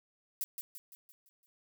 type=noise with echo; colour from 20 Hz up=violet; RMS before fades=-35 dBFS; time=0.41-0.44 s; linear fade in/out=0 ms; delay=170 ms; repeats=6; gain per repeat=-6 dB; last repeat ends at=1.46 s; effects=none